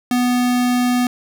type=tone; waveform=square; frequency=246.9 Hz; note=B3; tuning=in tune; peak=-15 dBFS; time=0.11-1.07 s; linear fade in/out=2 ms; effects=none